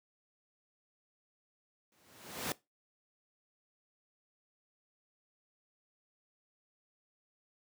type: noise with exponential growth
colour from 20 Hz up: pink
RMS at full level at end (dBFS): -33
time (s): 1.92-2.52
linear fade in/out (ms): 1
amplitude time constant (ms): 130
effects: noise-tail reverb RT60 0.2 s tail -19 dB re dry + high-pass 150 Hz 12 dB/octave